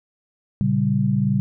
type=chord; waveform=sine; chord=G diminished; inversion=first; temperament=equal with one note detuned; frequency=115.94 / 138.59 / 196 Hz; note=Bb2 / Db3 / G3; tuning=-9 / 0 / 0 cents; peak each=-23 / -21 / -20 dBFS; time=0.61-1.4 s; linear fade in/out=0 ms; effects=none